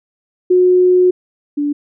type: tone pair in turn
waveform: sine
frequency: 363.7 / 290.8 Hz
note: F#4 / D4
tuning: -30 / -17 cents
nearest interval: major third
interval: 387 cents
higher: first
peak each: -7 / -14 dBFS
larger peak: first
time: 0.5-1.11 / 1.57-1.73 s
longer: first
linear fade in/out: 10 ms
effects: none